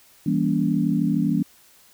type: chord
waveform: sine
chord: E diminished seventh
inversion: none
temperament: just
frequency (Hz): 164.81 / 197.78 / 237.3 / 284.8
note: E3 / G3 / Bb3 / Db4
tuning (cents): 0 / +16 / +31 / +47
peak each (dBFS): -24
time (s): 0.26-1.43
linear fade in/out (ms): 5
effects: white hiss -54 dBFS RMS until 1.93 s